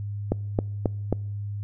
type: click train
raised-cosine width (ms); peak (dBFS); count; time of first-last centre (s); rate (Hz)
2; -8; 4; 0.32-1.126; 3.72
effects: noise-tail reverb RT60 0.8 s tail -26 dB re dry + added 102 Hz sine -29 dBFS peak until 1.63 s